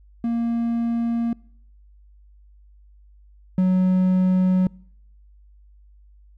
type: tone pair in turn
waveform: triangle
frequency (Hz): 233.1 / 185.01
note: A#3 / F#3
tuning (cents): 0 / 0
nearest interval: major third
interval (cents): 400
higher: first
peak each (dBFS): -18 / -13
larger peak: second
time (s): 0.24-1.33 / 3.58-4.67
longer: neither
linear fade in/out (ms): 2
effects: noise-tail reverb RT60 0.7 s tail -26 dB re dry + added 50 Hz sine -48 dBFS peak until 6.37 s